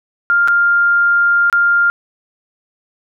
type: tone with dropouts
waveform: sine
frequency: 1400 Hz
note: F6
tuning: 4 cents sharp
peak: -9 dBFS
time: 0.3-1.9 s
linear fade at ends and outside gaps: 0 ms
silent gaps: 0.476-0.483 / 1.499-1.527 s
effects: none